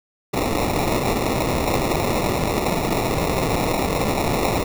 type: noise with sample-and-hold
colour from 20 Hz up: white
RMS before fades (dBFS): -21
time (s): 0.33-4.64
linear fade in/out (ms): 10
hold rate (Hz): 1575
effects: none